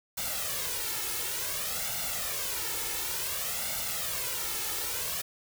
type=noise with flanger; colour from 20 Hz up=white; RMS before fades=-33 dBFS; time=0.17-5.22 s; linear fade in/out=10 ms; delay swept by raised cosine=1.4 to 2.31 ms; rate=0.56 Hz; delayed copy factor=+0.7; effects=none